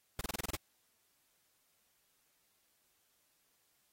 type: noise bursts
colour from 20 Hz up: pink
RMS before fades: -37 dBFS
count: 8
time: 0.19-0.554 s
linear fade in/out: 2 ms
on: 21 ms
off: 28 ms
effects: white hiss -75 dBFS RMS until 3.92 s + AAC 48 kbps